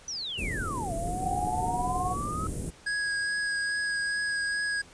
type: exponential two-way sweep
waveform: sine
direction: down then up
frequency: 6080 to 659.3 to 1299 Hz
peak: -32 dBFS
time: 0.08-2.47 s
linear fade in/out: 2 ms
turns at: 0.93 s
type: band-stop noise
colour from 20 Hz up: pink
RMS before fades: -33 dBFS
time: 0.37-2.71 s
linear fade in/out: 20 ms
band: 460 to 9100 Hz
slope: 24 dB/octave
type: tone with tremolo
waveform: sine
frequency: 730 Hz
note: F#5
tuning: 24 cents flat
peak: -26 dBFS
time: 1.21-2.16 s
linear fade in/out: 50 ms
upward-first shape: sine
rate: 19 Hz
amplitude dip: 60%
type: tone with vibrato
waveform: square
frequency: 1653 Hz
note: G#6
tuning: 9 cents flat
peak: -28 dBFS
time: 2.86-4.82 s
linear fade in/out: 10 ms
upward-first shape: triangle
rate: 2.4 Hz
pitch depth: 15 cents each way
effects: pink hiss -53 dBFS RMS until 4.93 s + resampled to 22050 Hz